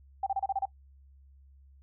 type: tone bursts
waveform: sine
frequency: 781 Hz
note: G5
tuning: 7 cents flat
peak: -26 dBFS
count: 7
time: 0.23-0.655 s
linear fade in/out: 5 ms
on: 35 ms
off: 30 ms
effects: noise-tail reverb RT60 0.1 s tail -19 dB re dry + added 68 Hz sine -54 dBFS peak until 1.82 s